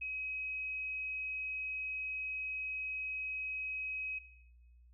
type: tone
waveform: sine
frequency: 2540 Hz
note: D#7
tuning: 35 cents sharp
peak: -37 dBFS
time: 0.01-4.19 s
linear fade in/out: 10 ms
effects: noise-tail reverb RT60 1.0 s tail -18 dB re dry + added 60 Hz sine -58 dBFS peak until 4.93 s